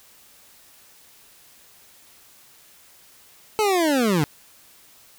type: linear sweep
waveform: 25% pulse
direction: down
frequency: 440 to 138.59 Hz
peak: -14 dBFS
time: 3.59-4.24 s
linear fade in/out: 0 ms
effects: white hiss -52 dBFS RMS until 5.18 s